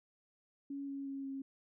sine tone with pitch steps, 279.2 / 276.5 / 273.8 / 271.1 Hz, C#4 / C#4 / C#4 / C#4, +13 / -4 / -21 / -38 cents, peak -39 dBFS, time 0.7-1.42 s, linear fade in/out 5 ms, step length 180 ms, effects none

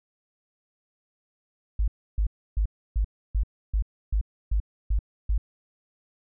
sine tone bursts, 51.6 Hz, G#1, 10 cents flat, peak -20 dBFS, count 10, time 1.79-5.38 s, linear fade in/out 5 ms, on 89 ms, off 300 ms, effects none

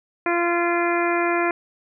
harmonic tone, 344.6 Hz, F4, 23 cents flat, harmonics 1 / 2 / 3 / 4 / 5 / 6 / 7, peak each -22 / -25 / -27 / -28 / -29 / -30 / -30 dBFS, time 0.26-1.51 s, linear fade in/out 2 ms, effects none

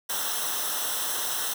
white noise with comb filter, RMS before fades -29 dBFS, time 0.09-1.54 s, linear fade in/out 10 ms, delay 0.43 ms, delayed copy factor -0.8, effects none

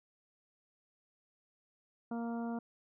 harmonic tone, 233.1 Hz, A#3, in tune, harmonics 1 / 2 / 3 / 4 / 5 / 6, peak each -36 / -46 / -45 / -50 / -55 / -54 dBFS, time 2.11-2.59 s, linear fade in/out 5 ms, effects none

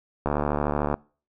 click train, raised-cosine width 1 ms, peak -10 dBFS, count 51, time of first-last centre 0.26-0.941 s, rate 73.4 Hz, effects noise-tail reverb RT60 0.4 s tail -24 dB re dry

